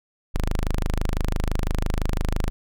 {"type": "tone", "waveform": "sawtooth", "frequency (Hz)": 25.94, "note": "G#0", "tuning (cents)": -1, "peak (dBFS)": -17, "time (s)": [0.34, 2.5], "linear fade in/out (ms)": 0, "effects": []}